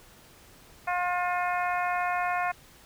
harmonic tone, 356.6 Hz, F4, 36 cents sharp, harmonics 2 / 3 / 4 / 5 / 6 / 7, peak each -28 / -32 / -34 / -36 / -38 / -39 dBFS, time 0.87-2.52 s, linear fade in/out 10 ms, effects pink hiss -54 dBFS RMS until 2.85 s

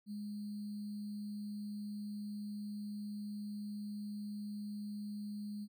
sine tone with sample-and-hold, 207.1 Hz, G#3, 5 cents flat, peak -40 dBFS, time 0.06-5.68 s, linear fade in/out 50 ms, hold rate 4410 Hz, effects none

